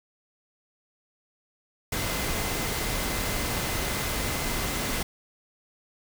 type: tone in noise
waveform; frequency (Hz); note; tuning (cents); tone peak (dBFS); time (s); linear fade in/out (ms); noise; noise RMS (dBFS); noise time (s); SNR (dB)
sine; 2052; C7; -34; -40; 1.92-5.03; 5; pink; -29; 1.92-5.03; -14
effects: none